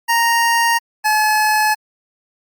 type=tone pair in turn; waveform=25% pulse; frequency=931 / 856 Hz; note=A#5 / A5; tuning=-2 / -48 cents; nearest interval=minor second; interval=146 cents; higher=first; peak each=-9 dBFS; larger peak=neither; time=0.08-0.79 / 1.04-1.75 s; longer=neither; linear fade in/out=20 ms; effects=Opus 48 kbps